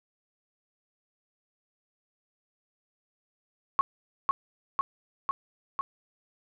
sine tone with echo, 1100 Hz, C#6, 14 cents flat, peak -18 dBFS, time 3.79-3.81 s, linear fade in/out 0 ms, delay 500 ms, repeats 4, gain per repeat -2 dB, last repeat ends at 5.81 s, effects none

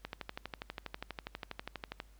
click train, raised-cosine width 0.3 ms, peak -23 dBFS, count 25, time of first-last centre 0.05-2.001 s, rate 12.3 Hz, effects added 50 Hz sine -57 dBFS peak until 2.19 s + pink hiss -68 dBFS RMS until 2.19 s

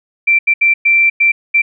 sine tone bursts at uneven times, 2349 Hz, D7, in tune, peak -7 dBFS, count 6, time 0.27-0.39 / 0.47-0.54 / 0.61-0.74 / 0.85-1.1 / 1.2-1.32 / 1.54-1.62 s, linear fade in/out 10 ms, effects none

